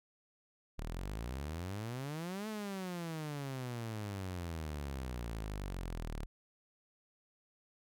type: exponential two-way sweep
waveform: sawtooth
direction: up then down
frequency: 35.9 to 220 to 35.9 Hz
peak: -35 dBFS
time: 0.78-6.26 s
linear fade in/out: 10 ms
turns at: 2.48 s
effects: none